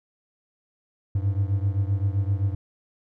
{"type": "beating tone pair", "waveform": "triangle", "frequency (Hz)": [96.3, 104], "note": ["G2", "G#2"], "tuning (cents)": [-30, 3], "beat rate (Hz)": 7.7, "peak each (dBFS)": [-21, -24], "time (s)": [1.15, 2.55], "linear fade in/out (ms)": 5, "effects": []}